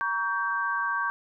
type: chord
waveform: sine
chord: G diminished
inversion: first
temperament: just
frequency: 940.8 / 1128.9 / 1568 Hz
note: Bb5 / Db6 / G6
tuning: +16 / +31 / 0 cents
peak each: -33 / -29 / -28 dBFS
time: 0.01-1.1 s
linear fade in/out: 0 ms
effects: none